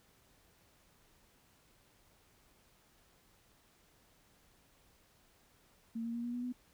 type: tone with pitch steps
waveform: sine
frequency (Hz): 228.3 / 232.2 / 236.1 / 240.1 / 244.1 / 248.2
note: A#3 / A#3 / A#3 / B3 / B3 / B3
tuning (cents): -36 / -7 / +22 / -49 / -20 / +9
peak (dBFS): -36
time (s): 5.95-6.526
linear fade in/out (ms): 10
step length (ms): 96
effects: pink hiss -68 dBFS RMS until 6.73 s